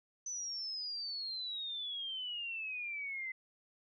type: exponential sweep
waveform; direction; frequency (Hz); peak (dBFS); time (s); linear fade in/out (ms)
sine; down; 6080 to 2038; -38; 0.26-3.32; 5
effects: none